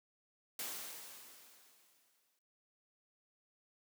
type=noise with exponential decay; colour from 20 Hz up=white; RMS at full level=-41 dBFS; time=0.59-2.39 s; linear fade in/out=2 ms; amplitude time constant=390 ms; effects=noise-tail reverb RT60 0.6 s tail -24 dB re dry + high-pass 200 Hz 12 dB/octave